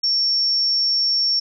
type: tone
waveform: sine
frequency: 5470 Hz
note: F8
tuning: 37 cents flat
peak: -16 dBFS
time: 0.03-1.4 s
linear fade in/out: 10 ms
effects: none